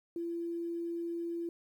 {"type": "tone", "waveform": "sine", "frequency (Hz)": 339.3, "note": "F4", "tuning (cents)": -50, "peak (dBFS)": -34, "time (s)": [0.16, 1.49], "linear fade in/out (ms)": 2, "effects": ["11-bit"]}